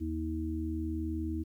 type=harmonic tone; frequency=79.8 Hz; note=D#2; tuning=44 cents sharp; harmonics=1 / 3 / 4; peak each=-35 / -40 / -35 dBFS; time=0-1.44 s; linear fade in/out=20 ms; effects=11-bit